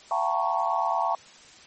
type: tone cluster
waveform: sine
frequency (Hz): 678 / 758 / 873 / 942 / 1106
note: E5 / F#5 / A5 / A#5 / C#6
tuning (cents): +49 / +42 / -14 / +18 / -4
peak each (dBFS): -29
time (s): 0.11-1.15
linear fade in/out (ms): 2
effects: white hiss -50 dBFS RMS until 1.66 s + MP3 32 kbps